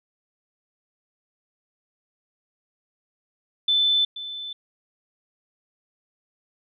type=tone with echo; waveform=sine; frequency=3520 Hz; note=A7; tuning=in tune; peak=-17 dBFS; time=3.68-4.05 s; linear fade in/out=5 ms; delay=480 ms; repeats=1; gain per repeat=-14 dB; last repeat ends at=4.53 s; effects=none